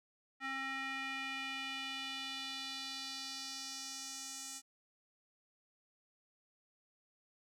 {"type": "tone with band-pass filter sweep", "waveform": "square", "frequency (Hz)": 268.5, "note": "C4", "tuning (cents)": 45, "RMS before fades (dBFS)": -43, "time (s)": [0.4, 4.62], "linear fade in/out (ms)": 50, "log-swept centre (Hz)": [1800, 7300], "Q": 2.3, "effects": []}